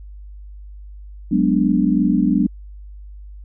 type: chord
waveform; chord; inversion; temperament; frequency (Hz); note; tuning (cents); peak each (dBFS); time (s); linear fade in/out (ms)
sine; G# half-diminished seventh; third; equal; 185 / 207.7 / 246.9 / 293.7; F#3 / G#3 / B3 / D4; 0 / 0 / 0 / 0; -19; 1.31-2.47; 10
effects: added 50 Hz sine -34 dBFS peak until 3.44 s